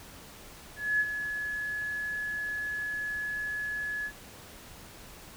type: tone with ADSR envelope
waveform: sine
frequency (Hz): 1700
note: G#6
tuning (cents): +40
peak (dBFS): -22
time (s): 0.76-4.12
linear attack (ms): 240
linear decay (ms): 45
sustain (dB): -9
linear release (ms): 65
effects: pink hiss -49 dBFS RMS until 5.36 s